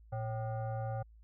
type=tone with frequency modulation; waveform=sine; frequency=114.5 Hz; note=A#2; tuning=31 cents flat; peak=-34 dBFS; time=0.12-1.03 s; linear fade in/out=10 ms; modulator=661 Hz; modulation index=0.84; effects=added 55 Hz sine -55 dBFS peak until 1.23 s